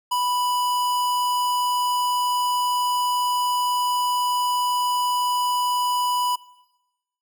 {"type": "tone", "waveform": "square", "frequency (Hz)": 987.8, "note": "B5", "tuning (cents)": 0, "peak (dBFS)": -21, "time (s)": [0.11, 6.36], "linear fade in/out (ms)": 10, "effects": ["noise-tail reverb RT60 1.0 s tail -20 dB re dry"]}